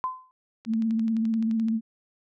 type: tone with exponential decay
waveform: sine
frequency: 1026 Hz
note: C6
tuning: 34 cents flat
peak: -22 dBFS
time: 0.04-0.31 s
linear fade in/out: 0 ms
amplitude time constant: 58 ms
type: click train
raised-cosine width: 0.2 ms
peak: -29 dBFS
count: 13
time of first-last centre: 0.65-1.684 s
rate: 11.6 Hz
type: tone with vibrato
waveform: sine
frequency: 224 Hz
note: A3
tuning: 31 cents sharp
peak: -22 dBFS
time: 0.66-1.81 s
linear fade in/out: 50 ms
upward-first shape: sine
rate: 16 Hz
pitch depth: 34 cents each way
effects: none